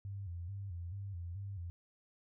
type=tone with vibrato; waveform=sine; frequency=92.5 Hz; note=F#2; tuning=in tune; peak=-40 dBFS; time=0.05-1.7 s; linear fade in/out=0 ms; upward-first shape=square; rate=2.3 Hz; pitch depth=120 cents each way; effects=none